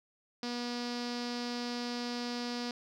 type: tone with low-pass filter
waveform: sawtooth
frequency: 241.7 Hz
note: B3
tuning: 37 cents flat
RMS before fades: -37 dBFS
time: 0.43-2.71 s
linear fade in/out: 2 ms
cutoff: 4900 Hz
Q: 4.7
effects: 11-bit